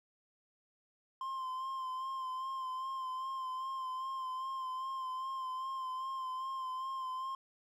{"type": "tone with vibrato", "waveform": "triangle", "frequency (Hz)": 1046.5, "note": "C6", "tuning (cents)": 0, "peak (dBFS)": -35, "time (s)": [1.21, 7.35], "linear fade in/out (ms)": 2, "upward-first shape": "sine", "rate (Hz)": 2.5, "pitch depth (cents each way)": 33, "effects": []}